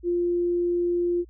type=tone; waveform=sine; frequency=349.2 Hz; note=F4; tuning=in tune; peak=-21 dBFS; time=0.03-1.25 s; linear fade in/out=50 ms; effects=added 58 Hz sine -47 dBFS peak until 1.29 s